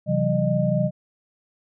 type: tone cluster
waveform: sine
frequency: 132.5 / 165.8 / 189.8 / 611 Hz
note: C3 / E3 / F#3 / D#5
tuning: +22 / +10 / +44 / -32 cents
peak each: -24 dBFS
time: 0.06-0.91 s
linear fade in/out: 50 ms
effects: none